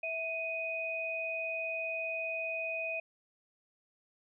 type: tone pair together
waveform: sine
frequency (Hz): 655 / 2495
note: E5 / D#7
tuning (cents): -11 / +4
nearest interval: octave + major seventh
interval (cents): 2315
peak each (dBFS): -38 / -35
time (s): 0.03-3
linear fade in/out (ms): 5
effects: none